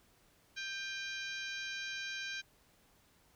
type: harmonic tone with a mistuned harmonic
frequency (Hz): 787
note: G5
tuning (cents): +7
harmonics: 2 / 3 / 4 / 5 / 6 / 7 / 8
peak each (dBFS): -42 / -45 / -48 / -47 / -53 / -52 / -53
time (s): 0.56-2.42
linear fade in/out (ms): 20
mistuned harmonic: 3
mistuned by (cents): +41
effects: pink hiss -68 dBFS RMS until 3.35 s